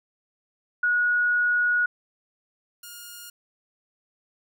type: tone pair in turn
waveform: sine / 5% pulse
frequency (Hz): 1455 / 1422.6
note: F#6 / F6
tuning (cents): -29 / +32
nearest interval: unison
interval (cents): 39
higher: first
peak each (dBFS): -19 / -28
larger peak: first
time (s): 0.83-1.86 / 2.83-3.3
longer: first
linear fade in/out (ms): 5
effects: none